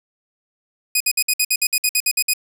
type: tone bursts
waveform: 10% pulse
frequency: 2489 Hz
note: D#7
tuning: in tune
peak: -6 dBFS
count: 13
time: 0.95-2.336 s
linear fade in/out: 5 ms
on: 54 ms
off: 57 ms
effects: none